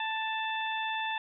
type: harmonic tone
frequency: 882 Hz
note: A5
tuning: 4 cents sharp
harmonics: 1 / 2 / 3 / 4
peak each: -33 / -36 / -38 / -39 dBFS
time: 0-1.18 s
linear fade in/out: 2 ms
effects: none